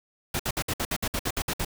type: noise bursts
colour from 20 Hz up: pink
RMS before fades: -28 dBFS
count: 12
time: 0.34-1.649 s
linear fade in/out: 5 ms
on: 55 ms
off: 59 ms
effects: none